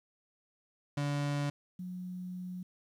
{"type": "tone pair in turn", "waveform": ["35% pulse", "sine"], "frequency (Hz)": [144.1, 181.55], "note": ["D3", "F#3"], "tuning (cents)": [-33, -33], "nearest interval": "major third", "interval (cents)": 400, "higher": "second", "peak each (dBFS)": [-29, -38], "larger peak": "first", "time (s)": [[0.97, 1.5], [1.79, 2.63]], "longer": "second", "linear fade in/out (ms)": 5, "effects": ["low-pass 8000 Hz 12 dB/octave", "11-bit"]}